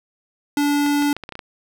square tone, 289.2 Hz, D4, 27 cents flat, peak -17 dBFS, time 0.57-1.13 s, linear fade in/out 2 ms
clicks, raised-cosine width 0.3 ms, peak -16 dBFS, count 8, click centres 0.863 / 1.023 / 1.166 / 1.237 / 1.291 / 1.323 / 1.354 / 1.392 s
effects none

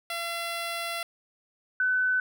10% pulse / sine tone pair in turn, 680 / 1507.7 Hz, F5 / F#6, -46 / +32 cents, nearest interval octave + major second, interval 1378 cents, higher second, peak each -22 dBFS, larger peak neither, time 0.1-1.03 / 1.8-2.2 s, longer first, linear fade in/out 2 ms, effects none

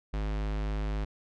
square tone, 51.91 Hz, G#1, in tune, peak -30 dBFS, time 0.13-1.05 s, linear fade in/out 10 ms, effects low-pass 4000 Hz 12 dB/octave

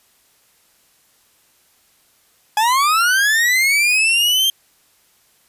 40% pulse linear sweep, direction up, 830.6 to 3188 Hz, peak -12 dBFS, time 2.57-4.5 s, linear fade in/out 2 ms, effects white hiss -57 dBFS RMS until 5.48 s + resampled to 32000 Hz

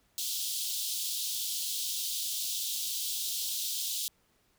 pink high-pass noise, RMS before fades -34 dBFS, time 0.18-4.08 s, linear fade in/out 0 ms, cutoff 3200 Hz, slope 48 dB/octave, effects pink hiss -70 dBFS RMS until 4.58 s

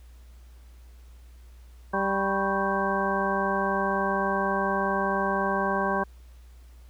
harmonic tone with a mistuned harmonic, 195.8 Hz, G3, 2 cents flat, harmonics 1 / 2 / 3 / 4 / 5 / 6 / 8, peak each -31 / -31 / -31 / -31 / -31 / -31 / -31 dBFS, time 1.93-6.04 s, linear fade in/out 10 ms, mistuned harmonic 6, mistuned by -110 cents, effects added 60 Hz sine -46 dBFS peak until 6.89 s + pink hiss -62 dBFS RMS until 6.89 s

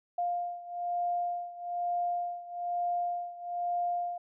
sine beating tone pair, 702 / 703.1 Hz, F5 / F5, +9 / +11 cents, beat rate 1.1 Hz, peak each -32 / -35 dBFS, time 0.18-4.18 s, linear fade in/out 5 ms, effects none

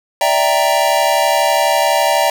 square chord, E half-diminished seventh, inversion third, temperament equal, 587.3 / 659.3 / 784 / 932.3 Hz, D5 / E5 / G5 / Bb5, 0 / 0 / 0 / 0 cents, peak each -18 dBFS, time 0.21-2.3 s, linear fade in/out 2 ms, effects none

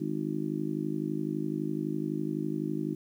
harmonic tone, 51.91 Hz, G#1, in tune, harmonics 3 / 4 / 5 / 6 / 7, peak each -36 / -36 / -38 / -33 / -38 dBFS, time 0-2.95 s, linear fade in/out 10 ms, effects 10-bit

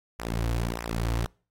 sawtooth tone with flanger, 57.5 Hz, A#1, 23 cents flat, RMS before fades -29 dBFS, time 0.19-1.26 s, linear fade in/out 0 ms, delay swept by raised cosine 0.23 to 5.13 ms, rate 1.6 Hz, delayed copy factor -0.75, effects noise-tail reverb RT60 0.4 s tail -26 dB re dry + AAC 48 kbps

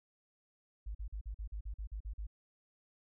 sine tone bursts, 51.6 Hz, G#1, 10 cents flat, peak -38 dBFS, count 11, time 0.86-2.269 s, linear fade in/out 10 ms, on 89 ms, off 43 ms, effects none

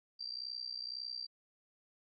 sine tone with amplitude modulation, 4699 Hz, D8, in tune, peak -36 dBFS, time 0.19-1.27 s, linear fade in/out 20 ms, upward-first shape sine, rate 61.9 Hz, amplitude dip 90%, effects none

